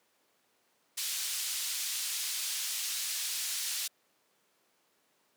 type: band-pass noise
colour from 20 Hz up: pink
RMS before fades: -35 dBFS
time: 0.97-3.88 s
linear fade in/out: 10 ms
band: 3800 to 13000 Hz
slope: 12 dB/octave
effects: pink hiss -71 dBFS RMS until 5.36 s + high-pass 300 Hz 12 dB/octave

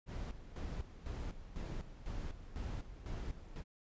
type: noise with tremolo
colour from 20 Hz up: brown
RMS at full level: -41 dBFS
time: 0.06-3.64 s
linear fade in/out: 50 ms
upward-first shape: square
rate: 2 Hz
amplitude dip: 70%
effects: resampled to 16000 Hz

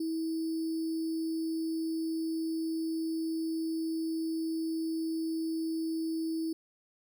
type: tone with sample-and-hold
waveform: sine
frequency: 323.4 Hz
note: E4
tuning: 33 cents flat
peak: -30 dBFS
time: 0-6.53 s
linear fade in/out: 5 ms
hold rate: 4900 Hz
effects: none

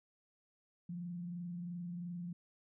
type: tone with frequency modulation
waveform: sine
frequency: 174.61 Hz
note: F3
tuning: in tune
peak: -40 dBFS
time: 0.89-2.33 s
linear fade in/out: 5 ms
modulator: 22.9 Hz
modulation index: 0.25
effects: none

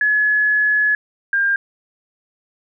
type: tone pair in turn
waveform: sine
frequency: 1700 / 1601.9 Hz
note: G#6 / G6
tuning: +40 / +37 cents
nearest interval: minor second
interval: 103 cents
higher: first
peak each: -13 / -14 dBFS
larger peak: first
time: 0.01-0.95 / 1.33-1.56 s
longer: first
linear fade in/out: 2 ms
effects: none

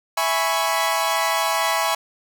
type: chord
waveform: sawtooth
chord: C# minor seventh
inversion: first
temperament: equal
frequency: 659.3 / 830.6 / 987.8 / 1108.7 Hz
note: E5 / G#5 / B5 / C#6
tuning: 0 / 0 / 0 / 0 cents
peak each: -21 dBFS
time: 0.17-1.95 s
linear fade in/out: 5 ms
effects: none

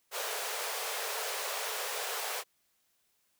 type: high-pass noise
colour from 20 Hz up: pink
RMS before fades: -36 dBFS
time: 0.11-2.44 s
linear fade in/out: 50 ms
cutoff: 410 Hz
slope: 96 dB/octave
effects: white hiss -74 dBFS RMS until 3.39 s

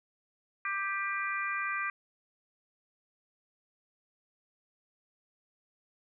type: harmonic tone with a mistuned harmonic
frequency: 393.9 Hz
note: G4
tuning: 8 cents sharp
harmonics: 3 / 4 / 5 / 6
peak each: -35 / -36 / -37 / -38 dBFS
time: 0.65-1.9 s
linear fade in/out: 2 ms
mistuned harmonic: 6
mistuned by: +19 cents
effects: none

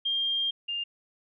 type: tone pair in turn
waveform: sine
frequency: 3204 / 2807 Hz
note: G7 / F7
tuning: +37 / +8 cents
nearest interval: major second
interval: 229 cents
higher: first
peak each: -25 / -29 dBFS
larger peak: first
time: 0.05-0.51 / 0.68-0.84 s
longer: first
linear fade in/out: 10 ms
effects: none

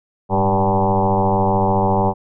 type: tone with frequency modulation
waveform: sine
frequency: 483.9 Hz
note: B4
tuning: 35 cents flat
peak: -13 dBFS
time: 0.29-2.14 s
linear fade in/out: 50 ms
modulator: 95.4 Hz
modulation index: 4.8
effects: none

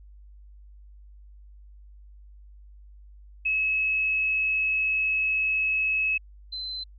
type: tone pair in turn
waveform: sine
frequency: 2578 / 4063 Hz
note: E7 / B7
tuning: -39 / +48 cents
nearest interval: minor sixth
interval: 787 cents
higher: second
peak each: -22 / -31 dBFS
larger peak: first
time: 3.45-6.18 / 6.52-6.84 s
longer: first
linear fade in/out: 10 ms
effects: added 50 Hz sine -46 dBFS peak until 6.98 s

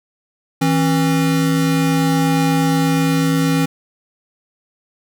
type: tone pair together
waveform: square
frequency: 162.37 / 270.8 Hz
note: E3 / C#4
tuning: -26 / -40 cents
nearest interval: major sixth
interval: 886 cents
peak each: -17 dBFS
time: 0.61-3.66 s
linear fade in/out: 10 ms
effects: none

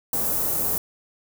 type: band-stop noise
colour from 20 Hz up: white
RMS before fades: -24 dBFS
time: 0.13-0.78 s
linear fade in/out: 2 ms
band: 760 to 12000 Hz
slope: 12 dB/octave
effects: none

